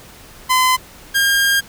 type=tone pair in turn; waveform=sawtooth; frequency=1022 / 1612 Hz; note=C6 / G6; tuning=-41 / +48 cents; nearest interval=minor sixth; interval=789 cents; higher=second; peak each=-8 / -9 dBFS; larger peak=first; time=0.49-0.77 / 1.14-1.61 s; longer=second; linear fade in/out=20 ms; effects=pink hiss -41 dBFS RMS until 1.68 s